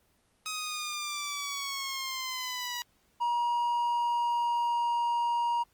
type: linear sweep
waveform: 10% pulse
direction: down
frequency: 1266 to 965 Hz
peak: -25 dBFS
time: 0.46-2.82 s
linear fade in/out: 0 ms
type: tone with pitch glide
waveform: triangle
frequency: 953 to 946.4 Hz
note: A#5 to A#5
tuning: +38 to +26 cents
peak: -24 dBFS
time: 3.2-5.64 s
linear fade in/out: 20 ms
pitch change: -12 cents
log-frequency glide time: 3.68-4.94 s
effects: pink hiss -69 dBFS RMS until 5.73 s + Opus 24 kbps